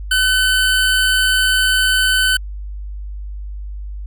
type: tone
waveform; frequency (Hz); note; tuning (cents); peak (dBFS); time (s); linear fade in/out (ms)
25% pulse; 1515; F#6; +40; -9; 0.11-2.37; 5
effects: added 50 Hz sine -25 dBFS peak until 4.06 s